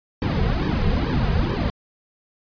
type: noise with flanger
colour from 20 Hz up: brown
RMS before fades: -21 dBFS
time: 0.22-1.7 s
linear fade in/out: 0 ms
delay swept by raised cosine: 1.4 to 3.5 ms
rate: 2.3 Hz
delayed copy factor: -0.95
effects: resampled to 11025 Hz